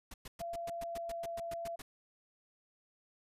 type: noise bursts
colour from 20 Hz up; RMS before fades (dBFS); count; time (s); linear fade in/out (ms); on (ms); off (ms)
pink; -47; 13; 0.11-1.82; 5; 30; 110
type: tone with pitch glide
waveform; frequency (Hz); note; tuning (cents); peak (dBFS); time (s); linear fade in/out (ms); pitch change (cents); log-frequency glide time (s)
sine; 681 to 676.3; F5 to E5; -44 to +44; -38; 0.4-1.76; 10; -12; 0.75-1.08
effects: resampled to 32000 Hz